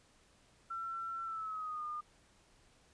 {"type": "tone with pitch glide", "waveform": "sine", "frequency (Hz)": [1348, 1214.9], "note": ["E6", "D#6"], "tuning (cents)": [38, -42], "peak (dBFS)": -38, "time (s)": [0.7, 2.01], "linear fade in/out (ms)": 10, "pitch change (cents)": -180, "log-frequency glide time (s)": [1.23, 1.85], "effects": ["pink hiss -67 dBFS RMS until 2.93 s", "resampled to 22050 Hz"]}